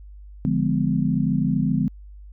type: chord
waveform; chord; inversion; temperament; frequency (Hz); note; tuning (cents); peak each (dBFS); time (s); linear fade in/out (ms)
sine; D diminished seventh; none; equal with one note detuned; 146.83 / 174.61 / 207.7 / 252.7; D3 / F3 / Ab3 / Cb4; 0 / 0 / 0 / +40; -24; 0.45-1.88; 0
effects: added 50 Hz sine -39 dBFS peak until 2.32 s